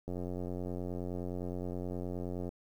click train, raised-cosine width 2 ms, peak -26 dBFS, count 217, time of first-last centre 0.08-2.491 s, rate 89.6 Hz, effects 10-bit

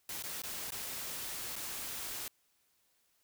white noise with dropouts, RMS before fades -41 dBFS, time 0.09-2.28 s, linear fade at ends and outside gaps 2 ms, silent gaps 0.225-0.237 / 0.42-0.435 / 0.706-0.72 / 1.557-1.562 s, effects white hiss -74 dBFS RMS until 3.23 s

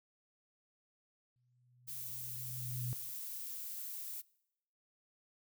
sine tone with exponential growth, 123.47 Hz, B2, in tune, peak -35 dBFS, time 1.36-2.93 s, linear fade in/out 0 ms, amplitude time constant 340 ms
violet noise, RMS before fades -44 dBFS, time 1.87-4.22 s, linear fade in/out 20 ms
effects noise-tail reverb RT60 0.8 s tail -23 dB re dry

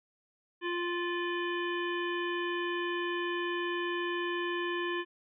harmonic tone with a mistuned harmonic, 349.2 Hz, F4, in tune, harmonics 1 / 3 / 5 / 7 / 9 / 10, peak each -33 / -38 / -37 / -44 / -43 / -52 dBFS, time 0.61-5.05 s, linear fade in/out 50 ms, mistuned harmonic 9, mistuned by -72 cents, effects none

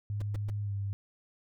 sine tone with pitch glide, 103 to 99.78 Hz, G#2 to G2, -14 to +31 cents, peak -31 dBFS, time 0.1-0.93 s, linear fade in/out 0 ms, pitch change -55 cents, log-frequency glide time 0.63-0.73 s
brown noise bursts, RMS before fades -38 dBFS, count 3, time 0.2-0.503 s, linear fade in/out 5 ms, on 21 ms, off 120 ms
effects none

